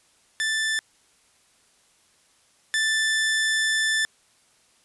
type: tone pair in turn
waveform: sawtooth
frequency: 1763 / 1763 Hz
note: A6 / A6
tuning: +3 / +3 cents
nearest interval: unison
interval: 0 cents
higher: neither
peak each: -19 / -17 dBFS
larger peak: second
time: 0.4-0.79 / 2.74-4.05 s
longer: second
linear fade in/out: 0 ms
effects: white hiss -61 dBFS RMS until 4.84 s + resampled to 24000 Hz